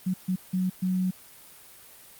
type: tone bursts at uneven times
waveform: sine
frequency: 185 Hz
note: F#3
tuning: in tune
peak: -23 dBFS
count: 4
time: 0.06-0.14 / 0.28-0.36 / 0.53-0.7 / 0.82-1.11 s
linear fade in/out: 10 ms
effects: white hiss -50 dBFS RMS until 2.19 s + Opus 32 kbps